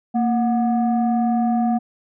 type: tone pair together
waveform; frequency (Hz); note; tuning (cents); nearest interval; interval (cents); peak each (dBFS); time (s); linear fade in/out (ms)
sine; 230.5 / 730.4; A#3 / F#5; -19 / -23; octave + minor sixth; 1996; -16 / -20; 0.14-1.79; 20
effects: tanh soft clip ceiling -12 dBFS